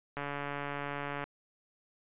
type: click train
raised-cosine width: 0.5 ms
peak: -22 dBFS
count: 154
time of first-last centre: 0.17-1.24 s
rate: 143 Hz
effects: resampled to 8000 Hz